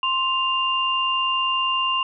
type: tone pair together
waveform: sine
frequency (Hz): 1050 / 2795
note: C6 / F7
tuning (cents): +6 / +1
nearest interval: octave + perfect fourth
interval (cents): 1695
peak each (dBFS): -22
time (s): 0.03-2.03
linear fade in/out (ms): 2
effects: none